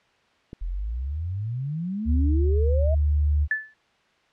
click, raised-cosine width 3 ms, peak -24 dBFS, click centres 0.531 s
sine exponential sweep, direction up, 39.55 to 659.3 Hz, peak -26 dBFS, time 0.61-2.95 s, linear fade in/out 10 ms
sine tone, 73.9 Hz, D2, 11 cents sharp, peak -18 dBFS, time 2.05-3.48 s, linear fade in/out 50 ms
sine tone with exponential decay, 1744 Hz, A6, 16 cents flat, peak -17 dBFS, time 3.51-3.74 s, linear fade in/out 2 ms, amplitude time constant 49 ms
effects white hiss -62 dBFS RMS until 4.32 s + low-pass 3000 Hz 12 dB/octave

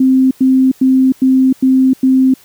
sine tone bursts, 261.6 Hz, C4, in tune, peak -6 dBFS, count 6, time 0-2.34 s, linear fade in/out 5 ms, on 310 ms, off 96 ms, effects white hiss -45 dBFS RMS until 2.44 s

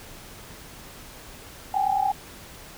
sine tone cluster, 765 / 796 / 834 Hz, G5 / G5 / G#5, -42 / +26 / +7 cents, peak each -25 dBFS, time 1.74-2.12 s, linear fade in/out 5 ms, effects pink hiss -44 dBFS RMS until 2.77 s

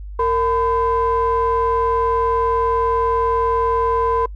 triangle ring-modulated tone, 275 Hz, C#4, 14 cents flat, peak -10 dBFS, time 0.19-4.26 s, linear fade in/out 5 ms, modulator 735 Hz, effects noise-tail reverb RT60 0.1 s tail -25 dB re dry + added 50 Hz sine -29 dBFS peak until 4.35 s

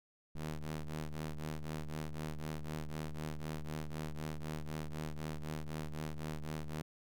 sawtooth ring-modulated tone, 77.78 Hz, D#2, in tune, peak -32 dBFS, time 0.35-6.82 s, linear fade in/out 5 ms, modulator 75.8 Hz, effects none

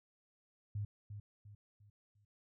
sine tone with echo, 103.2 Hz, G#2, 10 cents flat, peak -36 dBFS, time 0.75-0.85 s, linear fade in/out 5 ms, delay 350 ms, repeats 4, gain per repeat -8 dB, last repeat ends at 2.25 s, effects none

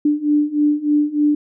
sine beating tone pair, 294.3 / 297.6 Hz, D4 / D4, +4 / +23 cents, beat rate 3.3 Hz, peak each -18 / -16 dBFS, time 0.05-1.35 s, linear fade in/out 5 ms, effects none

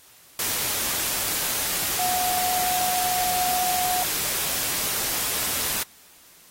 sine tone in noise, 730 Hz, F#5, 24 cents flat, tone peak -24 dBFS, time 1.99-4.03 s, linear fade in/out 2 ms, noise white, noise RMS -26 dBFS, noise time 0.39-5.83 s, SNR -1 dB, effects white hiss -52 dBFS RMS until 6.5 s + AAC 48 kbps

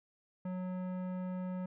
sine tone with tanh clipping, 183.5 Hz, F#3, 14 cents flat, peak -38 dBFS, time 0.45-1.66 s, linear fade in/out 5 ms, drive 15 dB, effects none

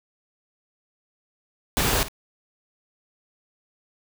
pink noise with echo, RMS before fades -22 dBFS, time 1.77-2.03 s, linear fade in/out 0 ms, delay 54 ms, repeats 1, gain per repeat -14 dB, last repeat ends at 2.084 s, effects none

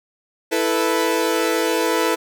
sawtooth chord, E suspended fourth, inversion none, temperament equal, 329.6 / 440 / 493.9 Hz, E4 / A4 / B4, 0 / 0 / 0 cents, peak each -18 dBFS, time 0.51-2.16 s, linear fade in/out 20 ms, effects none

